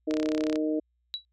harmonic tone, 154.5 Hz, D#3, 12 cents flat, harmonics 2 / 3 / 4, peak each -26 / -32 / -34 dBFS, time 0.07-0.8 s, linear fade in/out 10 ms
click train, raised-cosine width 0.2 ms, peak -18 dBFS, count 16, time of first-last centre 0.11-0.558 s, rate 33.5 Hz
sine tone with exponential decay, 3914 Hz, B7, 16 cents flat, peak -26 dBFS, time 1.14-1.25 s, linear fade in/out 0 ms, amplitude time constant 22 ms
effects added 60 Hz sine -70 dBFS peak until 1.32 s

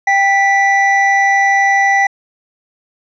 triangle tone pair together, 789 / 1968.7 Hz, G5 / B6, +11 / -6 cents, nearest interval octave + major third, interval 1583 cents, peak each -10 dBFS, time 0.07-2.07 s, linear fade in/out 5 ms, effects resampled to 16000 Hz

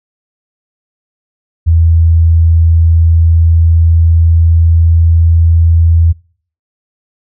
sine tone with pitch glide, 82.41 to 82.94 Hz, E2 to E2, 0 to +11 cents, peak -4 dBFS, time 1.66-6.13 s, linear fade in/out 20 ms, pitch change +11 cents, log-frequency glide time 2.78-5.56 s, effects noise-tail reverb RT60 0.5 s tail -25 dB re dry

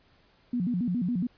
sine tone with vibrato, 208.3 Hz, G#3, 5 cents sharp, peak -25 dBFS, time 0.53-1.27 s, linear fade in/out 5 ms, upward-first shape square, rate 7.2 Hz, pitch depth 270 cents each way, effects pink hiss -63 dBFS RMS until 1.37 s + resampled to 11025 Hz

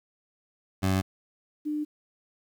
20% pulse / sine tone pair in turn, 94.9 / 300.3 Hz, F#2 / D4, +44 / +39 cents, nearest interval octave + minor sixth, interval 1995 cents, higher second, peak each -18 / -27 dBFS, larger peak first, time 0.82-1.02 / 1.65-1.85 s, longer neither, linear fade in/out 20 ms, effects 10-bit

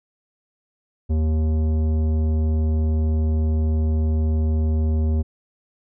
triangle tone with tanh clipping, 78.3 Hz, D#2, 11 cents sharp, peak -19 dBFS, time 1.09-5.23 s, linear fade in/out 20 ms, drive 17 dB, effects none

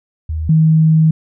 sine tone pair in turn, 78.7 / 158.59 Hz, D#2 / D#3, +20 / +33 cents, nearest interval octave, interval 1213 cents, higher second, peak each -17 / -7 dBFS, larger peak second, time 0.29-0.49 / 0.49-1.11 s, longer second, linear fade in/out 5 ms, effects none

